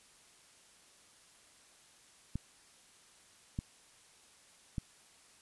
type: clicks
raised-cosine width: 5 ms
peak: -23 dBFS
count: 3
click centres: 2.356 / 3.589 / 4.782 s
effects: white hiss -62 dBFS RMS until 5.41 s + resampled to 24000 Hz